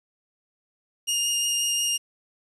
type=tone with vibrato; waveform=20% pulse; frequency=2833 Hz; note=F7; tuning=24 cents sharp; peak=-17 dBFS; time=1.07-1.98 s; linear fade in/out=20 ms; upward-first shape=sine; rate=5.6 Hz; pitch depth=10 cents each way; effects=resampled to 32000 Hz + 9-bit